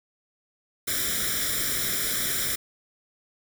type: noise with comb filter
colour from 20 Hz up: white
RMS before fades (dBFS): -27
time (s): 0.87-2.56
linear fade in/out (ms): 10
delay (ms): 0.55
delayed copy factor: +0.95
effects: none